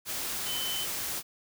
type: tone in noise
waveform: sine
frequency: 3050 Hz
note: G7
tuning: 48 cents flat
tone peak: -33 dBFS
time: 0.45-0.87 s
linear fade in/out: 50 ms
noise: white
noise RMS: -34 dBFS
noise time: 0.05-1.23 s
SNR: -2 dB
effects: none